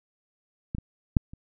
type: clicks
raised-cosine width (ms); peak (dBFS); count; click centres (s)
5; -18 / -22 / -6 / -30; 4; 0.749 / 0.784 / 1.168 / 1.335
effects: none